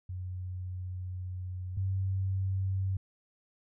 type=tone pair in turn; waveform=sine; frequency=91.5 / 95.56 Hz; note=F#2 / G2; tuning=-19 / -44 cents; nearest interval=minor second; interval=75 cents; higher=second; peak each=-35 / -28 dBFS; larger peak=second; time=0.09-1.77 / 1.77-2.97 s; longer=first; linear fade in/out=5 ms; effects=none